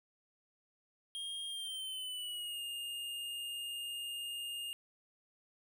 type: tone with pitch glide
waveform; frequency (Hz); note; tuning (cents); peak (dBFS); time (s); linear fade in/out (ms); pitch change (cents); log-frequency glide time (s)
square; 3231 to 2829; G#7 to F7; -48 to +22; -40; 1.15-4.73; 0; -230; 1.47-2.61
effects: none